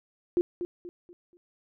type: tone with echo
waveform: sine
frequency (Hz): 351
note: F4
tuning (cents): +9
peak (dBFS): -20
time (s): 0.37-0.41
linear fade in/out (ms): 0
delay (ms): 240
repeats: 4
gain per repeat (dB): -9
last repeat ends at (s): 1.37
effects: none